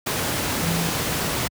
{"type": "tone in noise", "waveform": "sine", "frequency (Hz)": 167.6, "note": "E3", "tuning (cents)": 29, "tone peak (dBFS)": -23, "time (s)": [0.62, 0.9], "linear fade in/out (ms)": 10, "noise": "pink", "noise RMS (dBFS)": -24, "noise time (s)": [0.06, 1.48], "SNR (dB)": -2, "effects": ["high-pass 80 Hz 12 dB/octave"]}